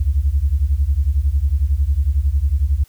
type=beating tone pair; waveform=sine; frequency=64.9 / 75.9 Hz; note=C2 / D#2; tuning=-13 / -42 cents; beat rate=11 Hz; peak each=-16 dBFS; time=0-2.84 s; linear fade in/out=10 ms; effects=tanh soft clip ceiling -7 dBFS + white hiss -54 dBFS RMS until 2.88 s